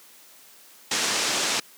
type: low-pass noise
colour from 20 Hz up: white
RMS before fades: -25 dBFS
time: 0.91-1.6 s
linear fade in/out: 5 ms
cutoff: 7400 Hz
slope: 24 dB/octave
effects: white hiss -51 dBFS RMS until 1.77 s + high-pass 200 Hz 12 dB/octave